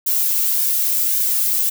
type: noise with flanger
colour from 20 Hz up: violet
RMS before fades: -18 dBFS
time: 0.06-1.7 s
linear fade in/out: 10 ms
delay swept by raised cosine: 1.5 to 2.12 ms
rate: 1.8 Hz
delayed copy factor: -0.5
effects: none